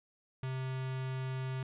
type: tone with notch filter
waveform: square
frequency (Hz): 130.81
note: C3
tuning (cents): 0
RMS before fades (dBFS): -37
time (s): 0.43-1.63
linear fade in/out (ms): 2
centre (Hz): 520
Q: 1.5
effects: resampled to 8000 Hz + 12-bit